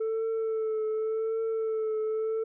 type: tone with vibrato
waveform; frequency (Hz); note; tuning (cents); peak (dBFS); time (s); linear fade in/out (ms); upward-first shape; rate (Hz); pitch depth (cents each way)
sine; 441.5; A4; +6; -24; 0-2.44; 10; triangle; 0.88; 32
effects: tanh soft clip ceiling -26 dBFS